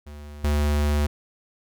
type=tone with level steps; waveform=square; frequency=73.7 Hz; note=D2; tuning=7 cents sharp; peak=-38 / -20 dBFS; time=0.06-1.07 s; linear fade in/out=10 ms; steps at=0.44 s; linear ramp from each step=2 ms; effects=none

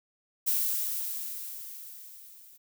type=noise with level ramp; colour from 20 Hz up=violet; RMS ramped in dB=-26 to -54 dBFS; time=0.46-2.58 s; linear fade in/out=20 ms; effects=none

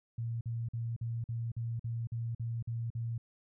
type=tone bursts; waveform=sine; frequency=116 Hz; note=A#2; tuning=8 cents flat; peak=-33 dBFS; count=11; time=0.18-3.18 s; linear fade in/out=5 ms; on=230 ms; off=47 ms; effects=none

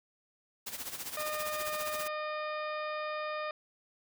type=noise with tremolo; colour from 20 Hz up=white; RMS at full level=-38 dBFS; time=0.66-2.08 s; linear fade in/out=10 ms; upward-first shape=sine; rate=15 Hz; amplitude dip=70%
type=harmonic tone; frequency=610 Hz; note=D#5; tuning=34 cents flat; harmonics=1 / 2 / 3 / 4 / 5 / 6 / 7 / 8; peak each=-37 / -38 / -44 / -45 / -57 / -51 / -61 / -53 dBFS; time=1.17-3.51 s; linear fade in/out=2 ms
effects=none

